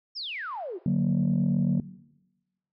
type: exponential sweep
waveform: sine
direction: down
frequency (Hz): 5588 to 329.6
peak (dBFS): -32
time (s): 0.15-0.79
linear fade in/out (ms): 20
type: chord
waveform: sine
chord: D augmented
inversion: none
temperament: equal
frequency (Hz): 146.83 / 185 / 233.1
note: D3 / F#3 / A#3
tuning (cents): 0 / 0 / 0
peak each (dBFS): -25 / -23 / -26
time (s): 0.86-1.8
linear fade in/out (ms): 2
effects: noise-tail reverb RT60 1.0 s tail -19 dB re dry + tanh soft clip ceiling -17 dBFS